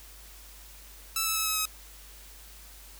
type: tone with pitch steps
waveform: 5% pulse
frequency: 1318.5 / 1307.1 / 1295.8 / 1284.7 / 1273.6 Hz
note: E6 / E6 / E6 / E6 / D#6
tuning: 0 / -15 / -30 / -45 / +40 cents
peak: -15 dBFS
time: 1.16-1.655 s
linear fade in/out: 2 ms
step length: 99 ms
effects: added 50 Hz sine -50 dBFS peak until 2.99 s + white hiss -51 dBFS RMS until 2.99 s